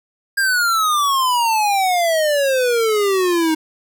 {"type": "exponential sweep", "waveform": "square", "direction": "down", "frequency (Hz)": [1623, 311.1], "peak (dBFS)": -15, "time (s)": [0.37, 3.55], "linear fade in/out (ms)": 10, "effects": []}